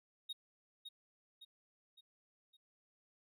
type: tone with echo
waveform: triangle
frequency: 3743 Hz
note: A#7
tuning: 6 cents sharp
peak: -39 dBFS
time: 0.29-0.33 s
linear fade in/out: 10 ms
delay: 560 ms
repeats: 4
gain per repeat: -6 dB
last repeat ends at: 2.57 s
effects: none